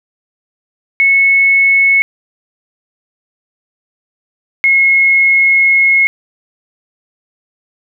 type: tone pair in turn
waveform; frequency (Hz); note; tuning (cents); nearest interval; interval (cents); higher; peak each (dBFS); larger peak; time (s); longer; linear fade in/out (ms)
sine; 2198 / 2169; C#7 / C#7; -15 / -38; unison; 23; first; -6; neither; 1-2.02 / 4.64-6.07; second; 0
effects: none